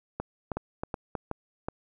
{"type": "two click trains", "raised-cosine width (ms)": 1, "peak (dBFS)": [-17, -17], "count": [4, 4], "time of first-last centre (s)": [[0.2, 1.152], [0.57, 1.685]], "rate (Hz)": [3.15, 2.69], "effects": []}